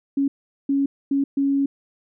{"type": "tone bursts at uneven times", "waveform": "sine", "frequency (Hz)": 277.3, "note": "C#4", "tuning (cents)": 1, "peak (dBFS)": -17, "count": 4, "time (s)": [[0.17, 0.28], [0.69, 0.86], [1.11, 1.24], [1.37, 1.66]], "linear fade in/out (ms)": 5, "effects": []}